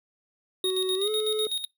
triangle tone with pitch glide, 374.5 to 430.2 Hz, F#4 to A4, +21 to -39 cents, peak -24 dBFS, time 0.64-1.47 s, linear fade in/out 2 ms, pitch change +240 cents, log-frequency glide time 0.96-1.1 s
square tone with tremolo, 3729 Hz, A#7, in tune, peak -26 dBFS, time 0.64-1.65 s, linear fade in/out 2 ms, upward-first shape square, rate 8 Hz, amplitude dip 65%
effects noise-tail reverb RT60 0.2 s tail -26 dB re dry

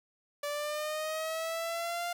sawtooth linear sweep, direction up, 579 to 700 Hz, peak -29 dBFS, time 0.43-2.13 s, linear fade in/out 5 ms, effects none

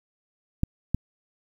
clicks, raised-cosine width 5 ms, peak -10 dBFS, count 2, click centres 0.634 / 0.946 s, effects 8-bit

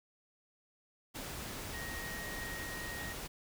sine tone in noise, 1877 Hz, A#6, 11 cents sharp, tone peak -43 dBFS, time 1.73-3.14 s, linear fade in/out 20 ms, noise pink, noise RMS -43 dBFS, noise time 1.14-3.28 s, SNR -3 dB, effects none

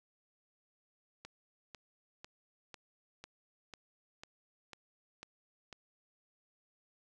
click train, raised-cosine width 0.2 ms, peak -30 dBFS, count 10, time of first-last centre 1.25-5.728 s, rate 2.01 Hz, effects none

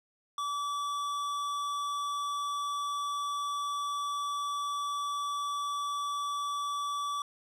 sine tone with hard clipping, 1152 Hz, D6, 34 cents flat, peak -33 dBFS, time 0.38-7.22 s, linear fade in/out 2 ms, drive 13 dB, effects none

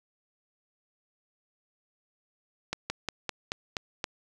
slowing click train, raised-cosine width 0.2 ms, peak -13 dBFS, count 7, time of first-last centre 2.73-4.042 s, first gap 170 ms, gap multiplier 1.1, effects none

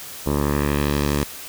10% pulse tone with low-pass filter sweep, 72.3 Hz, D2, 27 cents flat, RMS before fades -21 dBFS, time 0.26-1.24 s, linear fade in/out 5 ms, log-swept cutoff 840 to 9900 Hz, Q 1.2, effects white hiss -36 dBFS RMS until 1.48 s

